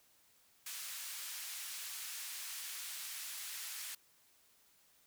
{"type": "band-pass noise", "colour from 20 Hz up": "white", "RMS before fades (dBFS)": -45, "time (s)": [0.66, 3.95], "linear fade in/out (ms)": 5, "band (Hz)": [1500, 14000], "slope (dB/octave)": 12, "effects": ["white hiss -69 dBFS RMS until 5.06 s"]}